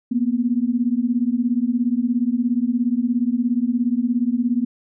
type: beating tone pair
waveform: sine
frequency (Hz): 233.1 / 250.1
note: A#3 / B3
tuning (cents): 0 / +22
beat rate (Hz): 17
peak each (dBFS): -20 / -20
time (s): 0.11-4.65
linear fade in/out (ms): 10
effects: none